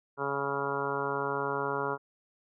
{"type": "harmonic tone", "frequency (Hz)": 139.7, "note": "C#3", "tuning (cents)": 14, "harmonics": [1, 2, 3, 4, 5, 6, 7, 8, 9, 10], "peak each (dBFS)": [-42, -42, -34, -39, -42, -40, -36, -39, -40, -37], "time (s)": [0.17, 1.98], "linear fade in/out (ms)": 50, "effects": []}